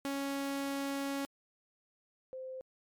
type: tone pair in turn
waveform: sawtooth / sine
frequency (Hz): 277.2 / 519.5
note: C#4 / C5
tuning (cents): 0 / -12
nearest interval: major seventh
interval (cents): 1088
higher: second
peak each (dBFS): -30 / -40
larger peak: first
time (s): 0.05-1.25 / 2.33-2.61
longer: first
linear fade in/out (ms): 0
effects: MP3 96 kbps